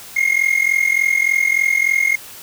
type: tone with amplitude modulation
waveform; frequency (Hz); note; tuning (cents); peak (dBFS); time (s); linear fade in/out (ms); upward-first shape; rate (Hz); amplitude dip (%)
triangle; 2140; C7; +38; -8; 0.16-2.16; 10; sine; 43.4; 85
effects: white hiss -37 dBFS RMS until 2.42 s